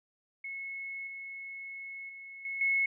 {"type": "tone with level steps", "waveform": "sine", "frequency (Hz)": 2187, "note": "C#7", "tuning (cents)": -24, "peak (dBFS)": [-37, -40, -44, -34, -25], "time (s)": [0.44, 2.86], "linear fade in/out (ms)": 5, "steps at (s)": [1.07, 2.09, 2.45, 2.61], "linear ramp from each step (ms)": 2, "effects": []}